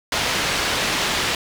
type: low-pass noise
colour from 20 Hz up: white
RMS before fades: -22 dBFS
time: 0.12-1.35 s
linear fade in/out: 2 ms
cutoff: 4000 Hz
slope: 12 dB/octave
effects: none